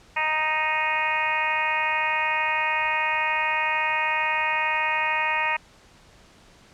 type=harmonic tone; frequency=311.1 Hz; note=D#4; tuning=in tune; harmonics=2 / 3 / 4 / 5 / 6 / 7 / 8 / 9; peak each=-36 / -26 / -33 / -38 / -28 / -30 / -27 / -37 dBFS; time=0.16-5.57 s; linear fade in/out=10 ms; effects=pink hiss -53 dBFS RMS until 6.73 s + low-pass 7000 Hz 12 dB/octave